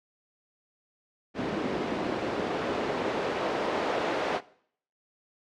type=noise with band-pass filter sweep; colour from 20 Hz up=white; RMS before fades=-30 dBFS; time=1.34-4.41 s; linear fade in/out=50 ms; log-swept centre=280 to 550 Hz; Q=1.3; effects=noise-tail reverb RT60 0.6 s tail -20 dB re dry + low-pass 4000 Hz 12 dB/octave